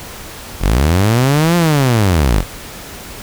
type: linear two-way sweep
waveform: sawtooth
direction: up then down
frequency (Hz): 38.89 to 176.3 to 38.89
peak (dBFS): -6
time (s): 0.6-2.44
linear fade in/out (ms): 50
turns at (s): 1.56
effects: pink hiss -31 dBFS RMS until 3.22 s